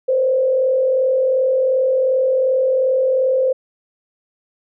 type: tone with frequency modulation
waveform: sine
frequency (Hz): 521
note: C5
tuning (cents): -7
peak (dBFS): -13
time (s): 0.08-3.53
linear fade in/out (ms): 10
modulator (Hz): 42.7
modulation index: 0.52
effects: none